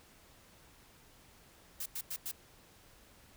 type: noise bursts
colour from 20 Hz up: blue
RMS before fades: -39 dBFS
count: 4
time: 1.8-2.315 s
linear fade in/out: 5 ms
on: 59 ms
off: 93 ms
effects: pink hiss -61 dBFS RMS until 3.36 s